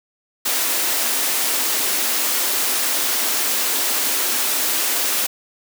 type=high-pass noise; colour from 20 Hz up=white; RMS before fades=-20 dBFS; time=0.45-5.27 s; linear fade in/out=10 ms; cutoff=230 Hz; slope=48 dB/octave; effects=none